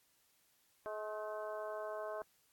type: harmonic tone with a mistuned harmonic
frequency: 213.1 Hz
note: G#3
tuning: 45 cents sharp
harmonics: 2 / 3 / 4 / 5 / 6 / 7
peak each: -47 / -42 / -53 / -48 / -54 / -53 dBFS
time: 0.86-2.22 s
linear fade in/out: 0 ms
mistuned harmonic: 7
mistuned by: +43 cents
effects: white hiss -73 dBFS RMS until 2.52 s + AAC 64 kbps